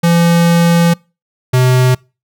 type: tone pair in turn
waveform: square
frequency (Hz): 170 / 127.36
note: F3 / C3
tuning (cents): -46 / -46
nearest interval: perfect fourth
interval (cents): 500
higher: first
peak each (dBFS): -8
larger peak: neither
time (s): 0.03-0.94 / 1.53-1.95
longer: first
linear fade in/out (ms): 10
effects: noise-tail reverb RT60 0.3 s tail -26 dB re dry